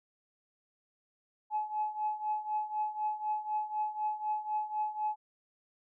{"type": "tone with tremolo", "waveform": "sine", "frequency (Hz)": 852, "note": "G#5", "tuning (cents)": 44, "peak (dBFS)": -27, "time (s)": [1.5, 5.16], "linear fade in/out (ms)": 50, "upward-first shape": "triangle", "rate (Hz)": 4, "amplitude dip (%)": 85, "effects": ["tanh soft clip ceiling -23 dBFS"]}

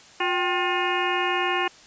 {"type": "harmonic tone with a mistuned harmonic", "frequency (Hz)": 356.9, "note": "F4", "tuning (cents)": 38, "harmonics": [1, 2, 3, 4, 5, 6, 7, 8], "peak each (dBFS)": [-28, -28, -28, -33, -30, -34, -31, -31], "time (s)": [0.2, 1.68], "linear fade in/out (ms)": 5, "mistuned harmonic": 2, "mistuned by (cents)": 140, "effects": ["white hiss -49 dBFS RMS until 1.86 s", "resampled to 16000 Hz"]}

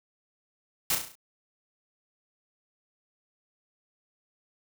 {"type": "noise with echo", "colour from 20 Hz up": "white", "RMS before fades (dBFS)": -26, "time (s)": [0.9, 0.95], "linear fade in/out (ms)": 2, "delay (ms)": 34, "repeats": 6, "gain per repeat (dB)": -5, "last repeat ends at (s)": 1.154, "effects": []}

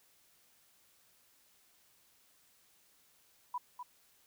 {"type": "tone with echo", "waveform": "sine", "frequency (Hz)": 986, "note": "B5", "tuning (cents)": -3, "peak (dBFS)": -34, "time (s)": [3.54, 3.58], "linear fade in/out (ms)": 5, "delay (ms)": 250, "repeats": 1, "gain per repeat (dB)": -7, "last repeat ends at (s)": 3.83, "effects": ["white hiss -68 dBFS RMS until 4.26 s"]}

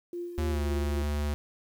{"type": "tone with tremolo", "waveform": "sine", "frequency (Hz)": 348.6, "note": "F4", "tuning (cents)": -3, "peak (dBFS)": -32, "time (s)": [0.13, 1.02], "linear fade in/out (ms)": 2, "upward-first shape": "sine", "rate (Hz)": 3.6, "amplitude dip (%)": 50}
{"type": "tone with pitch glide", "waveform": "square", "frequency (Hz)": [77.78, 73.58], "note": ["D#2", "D2"], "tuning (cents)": [0, 4], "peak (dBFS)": -28, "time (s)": [0.38, 1.34], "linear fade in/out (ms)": 0, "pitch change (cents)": -96, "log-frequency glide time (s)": [0.49, 0.61]}
{"effects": ["10-bit"]}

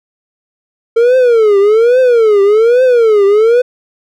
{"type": "tone with vibrato", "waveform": "triangle", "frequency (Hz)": 452, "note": "A4", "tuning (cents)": 47, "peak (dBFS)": -3, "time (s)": [0.96, 3.62], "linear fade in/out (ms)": 10, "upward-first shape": "triangle", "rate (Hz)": 1.2, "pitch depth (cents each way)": 250, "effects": []}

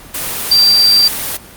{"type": "tone in noise", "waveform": "sine", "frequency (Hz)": 4699, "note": "D8", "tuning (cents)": 0, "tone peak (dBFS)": -6, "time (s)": [0.51, 1.08], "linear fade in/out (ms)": 5, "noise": "white", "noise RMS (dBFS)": -20, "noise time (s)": [0.14, 1.37], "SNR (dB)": 11, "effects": ["pink hiss -36 dBFS RMS until 1.56 s", "Opus 32 kbps"]}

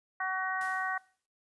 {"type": "harmonic tone", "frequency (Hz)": 376.3, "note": "F#4", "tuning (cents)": 29, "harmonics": [2, 3, 4, 5], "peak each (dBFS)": [-36, -36, -36, -36], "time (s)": [0.2, 0.98], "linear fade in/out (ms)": 5}
{"type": "noise with exponential decay", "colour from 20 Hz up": "white", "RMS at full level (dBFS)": -48, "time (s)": [0.61, 1.26], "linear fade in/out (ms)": 1, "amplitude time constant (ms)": 140}
{"effects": ["noise-tail reverb RT60 0.4 s tail -23 dB re dry", "resampled to 24000 Hz"]}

